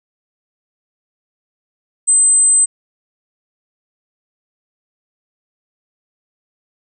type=tone; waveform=sine; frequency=8150 Hz; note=C9; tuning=47 cents flat; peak=-8 dBFS; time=2.07-2.66 s; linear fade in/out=20 ms; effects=none